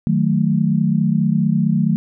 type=chord; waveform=sine; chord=D# diminished; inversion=none; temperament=equal; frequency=155.56 / 185 / 220 Hz; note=D#3 / F#3 / A3; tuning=0 / 0 / 0 cents; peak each=-18 dBFS; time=0.07-1.96 s; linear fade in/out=0 ms; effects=none